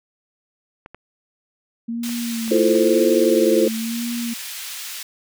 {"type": "clicks", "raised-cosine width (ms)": 0.5, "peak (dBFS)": -23, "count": 6, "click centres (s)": [0.861, 0.946, 2.093, 2.479, 2.564, 2.755]}
{"type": "tone with vibrato", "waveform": "sine", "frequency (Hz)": 229.5, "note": "A#3", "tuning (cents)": -27, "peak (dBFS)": -23, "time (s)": [1.88, 4.34], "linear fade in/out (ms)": 10, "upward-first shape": "sine", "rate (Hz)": 1, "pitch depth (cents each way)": 59}
{"type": "high-pass noise", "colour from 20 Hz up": "pink", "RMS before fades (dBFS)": -32, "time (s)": [2.03, 5.03], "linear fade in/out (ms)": 5, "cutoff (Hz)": 2500, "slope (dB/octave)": 12}
{"type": "chord", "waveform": "sine", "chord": "F major seventh", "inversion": "third", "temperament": "equal", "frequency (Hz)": [329.6, 349.2, 440, 523.3], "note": ["E4", "F4", "A4", "C5"], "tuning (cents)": [0, 0, 0, 0], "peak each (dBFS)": -19, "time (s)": [2.51, 3.68], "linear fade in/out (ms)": 5}
{"effects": []}